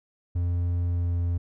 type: tone with pitch glide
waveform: triangle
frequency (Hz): 87.31 to 86.56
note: F2 to F2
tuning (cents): 0 to -15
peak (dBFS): -21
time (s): 0.35-1.38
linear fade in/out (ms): 10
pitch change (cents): -15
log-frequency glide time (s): 0.84-1.16
effects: none